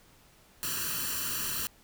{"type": "noise with comb filter", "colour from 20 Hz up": "white", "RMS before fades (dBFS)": -33, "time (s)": [0.63, 1.67], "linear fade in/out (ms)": 0, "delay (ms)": 0.69, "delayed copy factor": 0.95, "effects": ["pink hiss -60 dBFS RMS until 1.83 s"]}